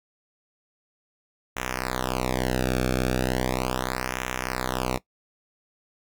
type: tone with flanger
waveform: sawtooth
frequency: 63.4 Hz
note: B1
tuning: 46 cents sharp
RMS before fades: -27 dBFS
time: 1.56-4.98 s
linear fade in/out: 10 ms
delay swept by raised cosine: 0.22 to 1.02 ms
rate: 0.37 Hz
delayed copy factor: -0.95
effects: noise-tail reverb RT60 0.1 s tail -18 dB re dry